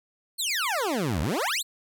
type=exponential two-way sweep; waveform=20% pulse; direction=down then up; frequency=4500 to 69 to 4500 Hz; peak=-20 dBFS; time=0.38-1.63 s; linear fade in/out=20 ms; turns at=1.21 s; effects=none